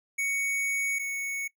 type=tone pair in turn; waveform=square; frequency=2230 / 2218 Hz; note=C#7 / C#7; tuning=+10 / 0 cents; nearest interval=unison; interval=10 cents; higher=first; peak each=-27 / -31 dBFS; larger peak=first; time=0.18-0.99 / 0.99-1.48 s; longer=first; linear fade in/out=10 ms; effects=noise-tail reverb RT60 0.1 s tail -21 dB re dry